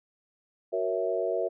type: chord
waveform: sine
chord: F# dominant seventh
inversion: none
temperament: equal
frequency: 370 / 466.2 / 554.4 / 659.3 Hz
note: F#4 / A#4 / C#5 / E5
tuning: 0 / 0 / 0 / 0 cents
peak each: -32 / -31 / -33 / -30 dBFS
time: 0.72-1.49 s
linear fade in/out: 20 ms
effects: none